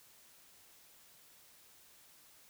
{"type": "silence", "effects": ["white hiss -62 dBFS RMS until 2.49 s"]}